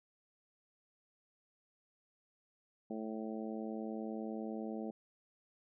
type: harmonic tone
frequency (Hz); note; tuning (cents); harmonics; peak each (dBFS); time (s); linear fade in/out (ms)
110; A2; 0; 2 / 3 / 4 / 5 / 6 / 7; -41 / -45 / -47 / -49 / -51 / -52; 2.9-4.91; 5
effects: none